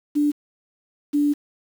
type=tone pair in turn; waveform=sine; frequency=293.8 / 291.3 Hz; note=D4 / D4; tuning=+1 / -14 cents; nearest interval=unison; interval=15 cents; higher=first; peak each=-16 dBFS; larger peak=neither; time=0.15-0.32 / 1.13-1.34 s; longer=second; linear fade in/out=20 ms; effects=7-bit